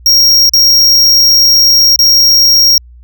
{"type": "tone with dropouts", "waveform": "square", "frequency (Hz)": 5588, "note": "F8", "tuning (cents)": 0, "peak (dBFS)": -4, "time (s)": [0.06, 2.78], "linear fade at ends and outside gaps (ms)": 2, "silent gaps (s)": [[0.494, 0.535], [1.961, 1.99]], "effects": ["added 60 Hz sine -33 dBFS peak until 3.03 s"]}